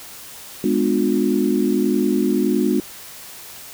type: chord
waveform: sine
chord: G# diminished seventh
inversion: none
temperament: just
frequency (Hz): 207.7 / 249.2 / 299 / 358.8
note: G#3 / B3 / D4 / F4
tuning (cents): 0 / +16 / +31 / +47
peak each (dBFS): -21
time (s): 0.64-2.8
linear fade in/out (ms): 2
effects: white hiss -38 dBFS RMS until 3.73 s